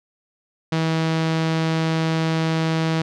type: tone with low-pass filter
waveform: sawtooth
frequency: 161.4 Hz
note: E3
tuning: 36 cents flat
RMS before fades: -21 dBFS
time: 0.72-3.02 s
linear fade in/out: 5 ms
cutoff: 4600 Hz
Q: 1.1
effects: none